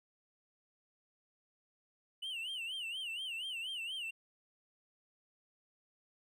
triangle tone with vibrato, 2911 Hz, F#7, 29 cents flat, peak -37 dBFS, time 2.22-4.11 s, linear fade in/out 10 ms, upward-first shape sine, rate 4.2 Hz, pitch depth 160 cents each way, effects none

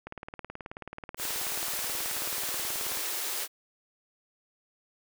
click train, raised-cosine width 0.5 ms, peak -24 dBFS, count 55, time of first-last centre 0.07-2.973 s, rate 18.6 Hz
white high-pass noise, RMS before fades -33 dBFS, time 1.17-3.48 s, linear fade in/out 50 ms, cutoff 300 Hz, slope 96 dB/octave
effects none

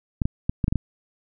clicks, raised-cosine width 5 ms, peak -9 dBFS, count 7, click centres 0.218 / 0.255 / 0.495 / 0.642 / 0.681 / 0.725 / 0.757 s, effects none

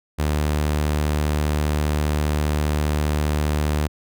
sawtooth tone, 75 Hz, D2, 37 cents sharp, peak -15 dBFS, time 0.18-3.88 s, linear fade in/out 20 ms, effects none

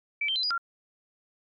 sine tone with pitch steps, 2315 / 3133 / 4045 / 4898 / 1383 Hz, D7 / G7 / B7 / D#8 / F6, -25 / -2 / +41 / -28 / -17 cents, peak -25 dBFS, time 0.21-0.58 s, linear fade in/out 5 ms, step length 74 ms, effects MP3 96 kbps

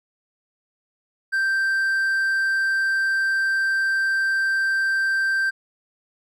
triangle tone, 1568 Hz, G6, in tune, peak -17 dBFS, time 1.32-5.51 s, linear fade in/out 20 ms, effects none

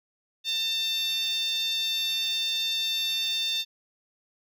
10% pulse tone with high-pass filter, 899 Hz, A5, 37 cents sharp, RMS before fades -28 dBFS, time 0.44-3.65 s, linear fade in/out 50 ms, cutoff 3400 Hz, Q 5.9, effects none

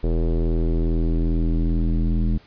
square tone with low-pass filter sweep, 41.2 Hz, E1, in tune, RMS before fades -20 dBFS, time 0.03-2.38 s, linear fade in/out 10 ms, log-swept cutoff 440 to 230 Hz, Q 2.6, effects pink hiss -52 dBFS RMS until 2.46 s + resampled to 11025 Hz

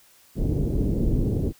pink low-pass noise, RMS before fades -23 dBFS, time 0.35-1.53 s, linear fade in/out 50 ms, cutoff 390 Hz, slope 24 dB/octave, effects white hiss -56 dBFS RMS until 1.59 s

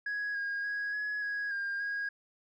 sine tone with pitch steps, 1665 / 1631 / 1655 / 1684 / 1658 / 1606 / 1639 Hz, G#6 / G#6 / G#6 / G#6 / G#6 / G6 / G#6, +4 / -32 / -6 / +24 / -3 / +41 / -23 cents, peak -30 dBFS, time 0.06-2.09 s, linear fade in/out 5 ms, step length 290 ms, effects tanh soft clip ceiling -30 dBFS

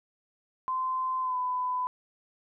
sine tone with pitch glide, 1033 to 1002.4 Hz, C6 to B5, -22 to +25 cents, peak -27 dBFS, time 0.68-1.87 s, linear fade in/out 0 ms, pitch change -53 cents, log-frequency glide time 1.21-1.37 s, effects none

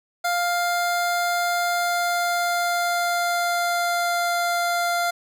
25% pulse tone with pitch glide, 700 to 695.6 Hz, F5 to F5, +4 to -7 cents, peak -17 dBFS, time 0.24-5.11 s, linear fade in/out 10 ms, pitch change -11 cents, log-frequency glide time 1.73-4.36 s, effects none

